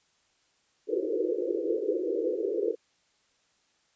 white band-pass noise, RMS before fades -29 dBFS, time 0.87-2.76 s, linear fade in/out 50 ms, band 320 to 510 Hz, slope 96 dB/octave, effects white hiss -69 dBFS RMS until 3.95 s + resampled to 16000 Hz

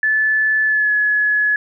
sine tone with pitch glide, 1738 to 1697.3 Hz, A6 to G#6, -22 to +37 cents, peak -13 dBFS, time 0.03-1.56 s, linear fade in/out 2 ms, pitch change -41 cents, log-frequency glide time 0.65-0.92 s, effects none

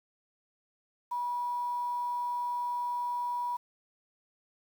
sine tone with quantisation, 970 Hz, B5, 31 cents flat, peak -30 dBFS, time 1.11-3.57 s, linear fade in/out 10 ms, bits 9, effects none

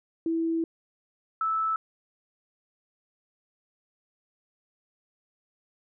sine tone pair in turn, 328.6 / 1311.7 Hz, E4 / E6, -5 / -9 cents, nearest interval 2 octaves, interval 2396 cents, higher second, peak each -24 dBFS, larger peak neither, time 0.26-0.64 / 1.41-1.76 s, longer first, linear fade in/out 2 ms, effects none

